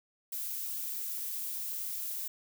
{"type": "noise with amplitude modulation", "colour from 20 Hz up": "violet", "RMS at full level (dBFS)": -36, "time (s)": [0.32, 2.28], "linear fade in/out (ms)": 5, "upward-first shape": "sine", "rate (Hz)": 291, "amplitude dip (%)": 25, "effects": []}